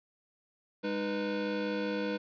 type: tone cluster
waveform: square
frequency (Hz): 203.7 / 308.3 / 492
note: G#3 / D#4 / B4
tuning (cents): -33 / -16 / -7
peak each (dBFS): -37 / -37 / -35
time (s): 0.83-2.18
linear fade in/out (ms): 20
effects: resampled to 11025 Hz + 11-bit